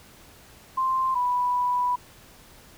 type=tone pair in turn; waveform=sine; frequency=1046.5 / 986.3 Hz; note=C6 / B5; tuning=0 / -3 cents; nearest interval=minor second; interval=103 cents; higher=first; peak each=-21 dBFS; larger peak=neither; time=0.77-1.15 / 1.15-1.96 s; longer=second; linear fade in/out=10 ms; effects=pink hiss -51 dBFS RMS until 2.77 s